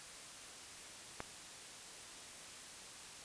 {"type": "click", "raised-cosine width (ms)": 0.5, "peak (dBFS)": -25, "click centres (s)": 1.204, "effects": ["white hiss -52 dBFS RMS until 3.24 s", "resampled to 22050 Hz"]}